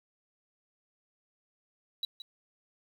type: tone with echo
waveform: sine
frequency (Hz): 3920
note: B7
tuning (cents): -14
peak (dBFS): -28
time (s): 2.03-2.05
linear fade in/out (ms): 2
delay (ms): 170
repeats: 1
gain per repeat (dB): -13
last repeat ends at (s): 2.22
effects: tanh soft clip ceiling -28 dBFS + 10-bit